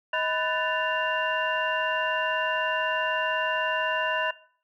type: tone cluster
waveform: sine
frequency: 631 / 995 / 1498 / 1762 / 2786 Hz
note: D#5 / B5 / F#6 / A6 / F7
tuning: +24 / +13 / +21 / +2 / -5 cents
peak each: -30 dBFS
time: 0.13-4.31 s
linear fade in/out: 5 ms
effects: noise-tail reverb RT60 0.5 s tail -19 dB re dry + tanh soft clip ceiling -13 dBFS